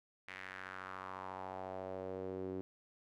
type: tone with band-pass filter sweep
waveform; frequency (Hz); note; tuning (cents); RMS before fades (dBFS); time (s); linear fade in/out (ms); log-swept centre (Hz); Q
sawtooth; 94; F#2; +28; -45; 0.28-2.61; 0; 2100 to 340; 2.9
effects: none